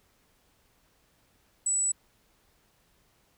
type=tone; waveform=sine; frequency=7890 Hz; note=B8; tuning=3 cents flat; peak=-24 dBFS; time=1.66-1.92 s; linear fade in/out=5 ms; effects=pink hiss -67 dBFS RMS until 3.37 s